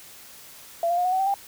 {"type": "tone with pitch steps", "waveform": "sine", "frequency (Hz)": [678, 696.3, 715, 734.3, 754, 774.3, 795.2], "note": ["E5", "F5", "F5", "F#5", "F#5", "G5", "G5"], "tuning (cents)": [49, -5, 41, -13, 32, -22, 25], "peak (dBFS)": -20, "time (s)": [0.83, 1.341], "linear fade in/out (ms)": 2, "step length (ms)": 73, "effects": ["white hiss -46 dBFS RMS until 1.47 s"]}